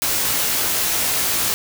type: noise with comb filter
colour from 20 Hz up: white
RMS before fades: -20 dBFS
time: 0.02-1.54 s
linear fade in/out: 0 ms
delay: 18 ms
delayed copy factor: +0.65
effects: none